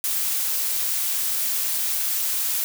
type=noise; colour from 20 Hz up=blue; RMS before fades=-24 dBFS; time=0.04-2.64 s; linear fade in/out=0 ms; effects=none